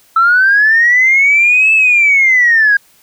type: linear two-way sweep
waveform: sine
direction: up then down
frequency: 1311 to 2634 to 1611 Hz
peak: -5 dBFS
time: 0.16-2.77 s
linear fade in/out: 5 ms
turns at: 1.73 s
effects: tanh soft clip ceiling -1 dBFS + white hiss -49 dBFS RMS until 3.02 s